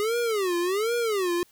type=tone with vibrato; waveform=square; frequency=406 Hz; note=G#4; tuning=39 cents flat; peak=-24 dBFS; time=0-1.43 s; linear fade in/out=0 ms; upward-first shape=sine; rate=1.3 Hz; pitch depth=280 cents each way; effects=white hiss -60 dBFS RMS until 1.51 s